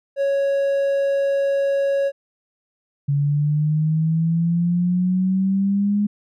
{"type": "tone", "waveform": "triangle", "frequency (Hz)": 554.4, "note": "C#5", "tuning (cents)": 0, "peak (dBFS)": -15, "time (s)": [0.16, 2.12], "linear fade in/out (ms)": 50}
{"type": "exponential sweep", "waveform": "sine", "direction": "up", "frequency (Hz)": [141, 207.7], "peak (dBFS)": -16, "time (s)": [3.08, 6.07], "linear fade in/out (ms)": 10}
{"effects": []}